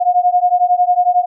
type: beating tone pair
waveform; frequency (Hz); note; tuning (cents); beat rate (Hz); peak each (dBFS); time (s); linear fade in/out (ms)
sine; 712 / 723; F5 / F#5; +33 / -40; 11; -13; 0-1.26; 20
effects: none